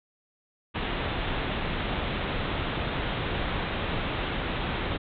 pink low-pass noise, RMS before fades -30 dBFS, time 0.74-4.98 s, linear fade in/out 20 ms, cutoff 3800 Hz, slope 96 dB/octave, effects none

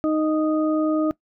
harmonic tone, 310.3 Hz, D#4, 5 cents flat, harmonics 1 / 2 / 4, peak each -19 / -25 / -31 dBFS, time 0.04-1.11 s, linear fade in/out 0 ms, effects noise-tail reverb RT60 0.1 s tail -20 dB re dry

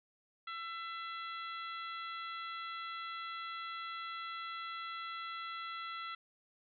harmonic tone, 670 Hz, E5, 28 cents sharp, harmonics 2 / 3 / 4 / 5 / 6, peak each -42 / -48 / -53 / -50 / -54 dBFS, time 0.47-6.15 s, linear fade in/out 5 ms, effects none

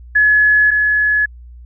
sine tone pair in turn, 1700 / 1700 Hz, G#6 / G#6, +40 / +40 cents, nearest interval unison, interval 0 cents, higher neither, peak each -8 / -11 dBFS, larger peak first, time 0.15-0.71 / 0.71-1.26 s, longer first, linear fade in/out 10 ms, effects added 60 Hz sine -34 dBFS peak until 1.65 s

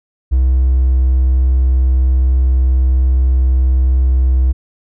triangle tone with hard clipping, 64.2 Hz, C2, 32 cents flat, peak -9 dBFS, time 0.31-4.53 s, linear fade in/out 20 ms, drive 4 dB, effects none

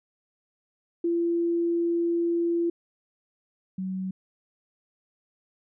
sine tone pair in turn, 340.2 / 188.08 Hz, F4 / F#3, -45 / +29 cents, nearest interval minor seventh, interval 1026 cents, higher first, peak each -22 / -28 dBFS, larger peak first, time 1.04-2.7 / 3.78-4.11 s, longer first, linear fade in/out 5 ms, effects none

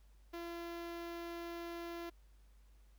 sawtooth tone with notch filter, 340.8 Hz, F4, 42 cents flat, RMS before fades -45 dBFS, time 0.33-2.1 s, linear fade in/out 10 ms, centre 8300 Hz, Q 0.85, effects added 50 Hz sine -60 dBFS peak until 2.98 s + pink hiss -75 dBFS RMS until 2.98 s

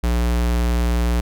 square tone, 59.4 Hz, A#1, 33 cents sharp, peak -17 dBFS, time 0.03-1.21 s, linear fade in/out 10 ms, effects none

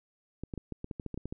clicks, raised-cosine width 3 ms, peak -24 dBFS, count 12, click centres 0.436 / 0.538 / 0.577 / 0.723 / 0.844 / 0.912 / 0.998 / 1.063 / 1.143 / 1.176 / 1.256 / 1.325 s, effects none

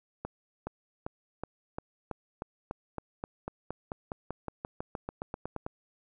accelerating click train, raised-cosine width 1 ms, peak -21 dBFS, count 25, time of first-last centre 0.25-5.664 s, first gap 420 ms, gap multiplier 0.94, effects none

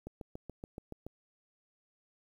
click train, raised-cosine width 2 ms, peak -29 dBFS, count 8, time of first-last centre 0.07-1.066 s, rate 7.03 Hz, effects 10-bit

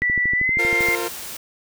click train, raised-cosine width 3 ms, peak -18 dBFS, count 12, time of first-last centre 0.02-0.886 s, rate 12.7 Hz
sine tone with pitch glide, 1965 to 2106 Hz, B6 to C7, -9 to +11 cents, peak -17 dBFS, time 0.02-0.95 s, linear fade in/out 0 ms, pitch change +120 cents, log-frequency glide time 0.34-0.59 s
sawtooth chord, F suspended fourth, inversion none, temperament equal with one note detuned, 349.2 / 457.1 / 523.3 Hz, F4 / Bb4 / C5, 0 / -34 / 0 cents, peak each -23 / -23 / -29 dBFS, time 0.58-1.09 s, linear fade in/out 20 ms
white noise, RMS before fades -33 dBFS, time 0.8-1.37 s, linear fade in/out 5 ms
effects none

